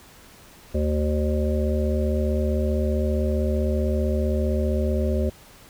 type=harmonic tone; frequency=75.4 Hz; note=D2; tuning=46 cents sharp; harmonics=1 / 3 / 5 / 7 / 8; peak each=-22 / -27 / -29 / -30 / -31 dBFS; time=0.74-5.3 s; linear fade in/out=10 ms; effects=pink hiss -49 dBFS RMS until 5.69 s